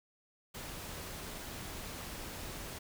pink noise, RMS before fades -44 dBFS, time 0.54-2.79 s, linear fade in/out 10 ms, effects none

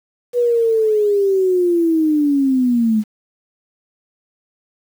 sine linear sweep, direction down, 490.3 to 209.8 Hz, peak -12 dBFS, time 0.33-3.04 s, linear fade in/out 50 ms, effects 7-bit

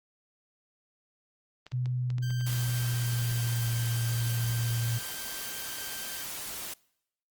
clicks, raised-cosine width 0.2 ms, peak -28 dBFS, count 9, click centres 1.666 / 1.719 / 1.858 / 2.103 / 2.183 / 2.306 / 2.411 / 2.53 / 2.833 s
sine tone with pitch glide, 125.2 to 116.82 Hz, B2 to A#2, +24 to +4 cents, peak -27 dBFS, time 1.72-4.99 s, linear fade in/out 20 ms, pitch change -120 cents, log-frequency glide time 1.94-3.71 s
15% pulse tone, 1568 Hz, G6, in tune, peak -36 dBFS, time 2.22-6.24 s, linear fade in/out 10 ms
white noise, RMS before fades -38 dBFS, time 2.46-6.74 s, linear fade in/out 10 ms
effects noise-tail reverb RT60 0.8 s tail -25 dB re dry + Opus 24 kbps

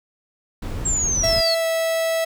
brown noise, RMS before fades -27 dBFS, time 0.62-1.41 s, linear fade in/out 5 ms
sine linear sweep, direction down, 7550 to 4217 Hz, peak -19 dBFS, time 0.85-1.55 s, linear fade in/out 10 ms
45% pulse tone with pitch glide, 659.3 to 654 Hz, E5 to E5, 0 to -14 cents, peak -19 dBFS, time 1.23-2.25 s, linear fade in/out 10 ms, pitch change -14 cents, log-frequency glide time 1.59-1.65 s
effects none

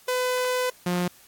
sawtooth tone pair in turn, 503 / 177.84 Hz, B4 / F3, +32 / +32 cents, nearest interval octave + tritone, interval 1800 cents, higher first, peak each -19 dBFS, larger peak neither, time 0.08-0.7 / 0.86-1.08 s, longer first, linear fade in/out 5 ms, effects white hiss -54 dBFS RMS until 1.27 s + AAC 64 kbps

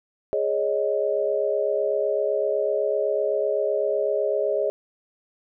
sine chord, Ab suspended fourth, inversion none, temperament equal, 415.3 / 554.4 / 622.3 Hz, Ab4 / Db5 / Eb5, 0 / 0 / 0 cents, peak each -25 dBFS, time 0.33-4.7 s, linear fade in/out 0 ms, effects none

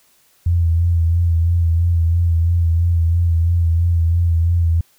sine tone with vibrato, 84.4 Hz, E2, 41 cents sharp, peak -12 dBFS, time 0.46-4.81 s, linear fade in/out 5 ms, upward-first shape sine, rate 3 Hz, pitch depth 40 cents each way, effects white hiss -56 dBFS RMS until 4.98 s

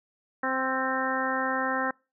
harmonic tone with a mistuned harmonic, 261.6 Hz, C4, in tune, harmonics 1 / 2 / 3 / 4 / 5 / 6 / 7, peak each -33 / -33 / -33 / -33 / -33 / -33 / -33 dBFS, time 0.43-1.91 s, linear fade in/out 5 ms, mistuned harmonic 5, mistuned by +18 cents, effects noise-tail reverb RT60 0.3 s tail -26 dB re dry

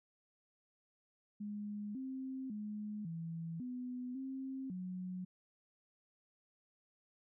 sine tone with pitch steps, 207.3 / 263 / 210.3 / 165.1 / 249.7 / 265.6 / 183.2 Hz, G#3 / C4 / G#3 / E3 / B3 / C4 / F#3, -3 / +9 / +22 / +3 / +19 / +26 / -17 cents, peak -40 dBFS, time 1.4-5.25 s, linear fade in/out 10 ms, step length 550 ms, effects none

